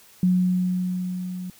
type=tone with level ramp; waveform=sine; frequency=182.1 Hz; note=F#3; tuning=27 cents flat; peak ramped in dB=-15 to -30 dBFS; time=0.23-1.5 s; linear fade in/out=2 ms; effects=white hiss -52 dBFS RMS until 1.59 s